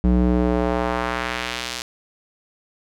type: tone with band-pass filter sweep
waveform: square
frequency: 61 Hz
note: B1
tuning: 21 cents flat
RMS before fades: -21 dBFS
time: 0.04-1.82 s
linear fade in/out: 0 ms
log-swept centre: 170 to 5300 Hz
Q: 0.96
effects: none